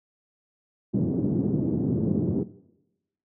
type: band-pass noise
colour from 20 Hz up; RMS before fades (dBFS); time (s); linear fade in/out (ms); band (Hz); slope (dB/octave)
white; -25; 0.93-2.44; 20; 110 to 310; 24
effects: noise-tail reverb RT60 0.9 s tail -18 dB re dry